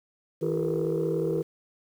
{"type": "tone cluster", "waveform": "sine", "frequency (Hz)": [160.3, 336.4, 391.2, 445.5, 482.4], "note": ["E3", "E4", "G4", "A4", "B4"], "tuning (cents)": [-48, 35, -4, 22, -41], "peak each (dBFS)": -30, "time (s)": [0.41, 1.43], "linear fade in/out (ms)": 20, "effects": ["tanh soft clip ceiling -18 dBFS", "9-bit"]}